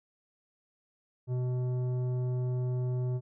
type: tone with tanh clipping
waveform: sine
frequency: 125.5 Hz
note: B2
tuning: 28 cents sharp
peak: -30 dBFS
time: 1.27-3.21 s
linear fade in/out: 50 ms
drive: 11 dB
effects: none